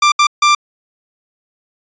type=tone bursts at uneven times; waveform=sawtooth; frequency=1183 Hz; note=D6; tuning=12 cents sharp; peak=-4 dBFS; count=3; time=0.02-0.12 / 0.19-0.27 / 0.42-0.55 s; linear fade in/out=5 ms; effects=resampled to 16000 Hz